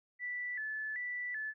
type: tone with vibrato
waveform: sine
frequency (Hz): 1848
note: A#6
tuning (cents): -16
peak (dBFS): -36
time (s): 0.19-1.54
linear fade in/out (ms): 50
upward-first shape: square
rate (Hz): 1.3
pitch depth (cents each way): 110
effects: none